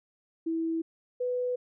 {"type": "tone pair in turn", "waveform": "sine", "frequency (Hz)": [327, 496.4], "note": ["E4", "B4"], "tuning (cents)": [-14, 9], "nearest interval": "perfect fifth", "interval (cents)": 723, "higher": "second", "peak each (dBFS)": -27, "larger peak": "neither", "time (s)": [[0.46, 0.82], [1.2, 1.56]], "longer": "neither", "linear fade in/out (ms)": 10, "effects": []}